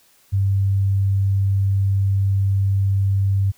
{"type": "tone", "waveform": "sine", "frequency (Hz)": 98, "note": "G2", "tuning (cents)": 0, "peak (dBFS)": -15, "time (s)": [0.32, 3.52], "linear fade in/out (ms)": 20, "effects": ["white hiss -56 dBFS RMS until 3.57 s"]}